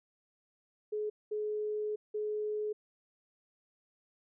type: tone bursts at uneven times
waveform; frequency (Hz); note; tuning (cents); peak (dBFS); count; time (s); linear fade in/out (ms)
sine; 423.7; G#4; +35; -32; 3; 0.92-1.1 / 1.31-1.96 / 2.14-2.73; 10
effects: none